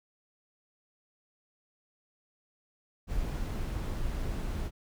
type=noise; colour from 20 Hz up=brown; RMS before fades=-33 dBFS; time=3.07-4.71 s; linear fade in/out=50 ms; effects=none